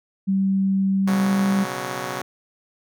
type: tone with pitch glide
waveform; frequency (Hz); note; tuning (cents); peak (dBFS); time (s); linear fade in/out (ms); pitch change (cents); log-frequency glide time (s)
sine; 193.4 to 196.44; G3 to G3; -23 to +4; -17; 0.27-1.65; 20; +27; 0.96-1.42
type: chord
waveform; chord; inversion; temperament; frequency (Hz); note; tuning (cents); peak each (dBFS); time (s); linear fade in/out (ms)
5% pulse; B suspended second; none; just; 123.47 / 138.9 / 185.21; B2 / C#3 / F#3; 0 / +4 / +2; -21; 1.07-2.22; 5
effects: none